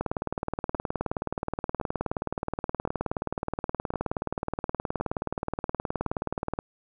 two click trains, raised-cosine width 1 ms, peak -14 / -18 dBFS, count 126 / 6, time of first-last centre 0.01-6.589 / 0.75-6.063 s, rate 19 / 0.941 Hz, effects none

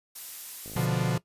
blue noise, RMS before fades -39 dBFS, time 0.15-0.86 s, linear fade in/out 10 ms
click train, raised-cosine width 2 ms, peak -31 dBFS, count 27, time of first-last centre 0.66-1.151 s, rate 52.9 Hz
45% pulse chord, B diminished, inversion none, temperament equal, 123.47 / 146.83 / 174.61 Hz, B2 / D3 / F3, 0 / 0 / 0 cents, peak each -29 dBFS, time 0.76-1.18 s, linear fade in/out 5 ms
effects noise-tail reverb RT60 0.1 s tail -17 dB re dry + resampled to 32000 Hz

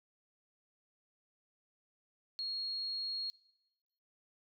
sine tone, 4291 Hz, C8, 43 cents sharp, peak -36 dBFS, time 2.39-3.3 s, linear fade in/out 0 ms, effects noise-tail reverb RT60 0.9 s tail -20 dB re dry

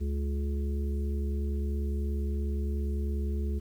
harmonic tone with a mistuned harmonic, 70.4 Hz, C#2, 27 cents sharp, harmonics 1 / 3 / 5 / 6, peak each -28 / -38 / -42 / -44 dBFS, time 0-3.6 s, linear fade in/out 20 ms, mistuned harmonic 1, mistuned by +25 cents, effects 10-bit

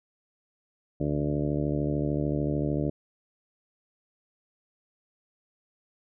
harmonic tone with a mistuned harmonic, 73.42 Hz, D2, in tune, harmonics 1 / 2 / 3 / 4 / 5 / 6 / 7 / 8 / 9, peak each -36 / -29 / -36 / -30 / -35 / -37 / -41 / -36 / -44 dBFS, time 1-2.9 s, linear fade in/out 5 ms, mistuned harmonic 1, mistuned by -39 cents, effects none

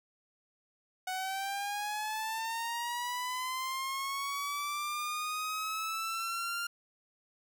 sawtooth linear sweep, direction up, 740 to 1400 Hz, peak -30 dBFS, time 1.07-6.67 s, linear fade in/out 5 ms, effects none

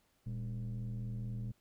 sine tone with frequency modulation, 116.54 Hz, A#2, in tune, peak -35 dBFS, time 0.26-1.52 s, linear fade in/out 10 ms, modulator 84.3 Hz, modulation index 0.75, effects tanh soft clip ceiling -35 dBFS + pink hiss -74 dBFS RMS until 1.6 s

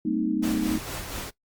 sine chord, C minor seventh, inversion second, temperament equal with one note detuned, 196 / 227.2 / 261.6 / 311.1 Hz, G3 / Bb3 / C4 / Eb4, 0 / -44 / 0 / 0 cents, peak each -32 / -27 / -30 / -26 dBFS, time 0.05-0.78 s, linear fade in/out 5 ms
pink noise with tremolo, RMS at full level -33 dBFS, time 0.42-1.31 s, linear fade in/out 20 ms, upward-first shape sine, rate 4.3 Hz, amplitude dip 40%
effects noise-tail reverb RT60 0.1 s tail -19 dB re dry + Opus 48 kbps

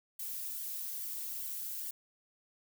violet noise with flanger, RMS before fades -40 dBFS, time 0.19-1.91 s, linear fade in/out 5 ms, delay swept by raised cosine 0.76 to 3.06 ms, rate 2.4 Hz, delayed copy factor -0.6, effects none

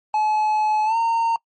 triangle tone with pitch glide, 856 to 917.4 Hz, A5 to A#5, -48 to -28 cents, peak -15 dBFS, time 0.14-1.36 s, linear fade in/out 2 ms, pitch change +120 cents, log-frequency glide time 0.85-0.96 s, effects noise-tail reverb RT60 0.1 s tail -24 dB re dry + MP3 32 kbps

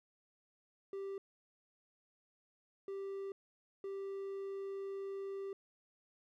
triangle tone bursts at uneven times, 392 Hz, G4, in tune, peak -38 dBFS, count 3, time 0.93-1.18 / 2.88-3.32 / 3.84-5.53 s, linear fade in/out 2 ms, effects none

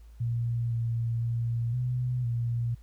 sine tone with pitch steps, 117.6 / 115.9 / 116.9 / 124.7 / 118 Hz, A#2 / A#2 / A#2 / B2 / A#2, +16 / -10 / +5 / +17 / +22 cents, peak -26 dBFS, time 0.2-2.75 s, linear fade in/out 10 ms, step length 510 ms, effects added 56 Hz sine -47 dBFS peak until 2.82 s + pink hiss -67 dBFS RMS until 2.82 s

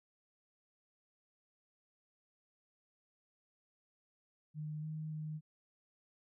sine tone with pitch steps, 152.6 / 155.7 / 154.3 Hz, D#3 / D#3 / D#3, -33 / +2 / -14 cents, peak -39 dBFS, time 4.54-5.41 s, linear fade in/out 50 ms, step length 290 ms, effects none

